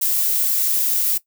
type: noise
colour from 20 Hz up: violet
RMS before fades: -19 dBFS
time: 0.01-1.18 s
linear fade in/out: 10 ms
effects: noise-tail reverb RT60 0.1 s tail -17 dB re dry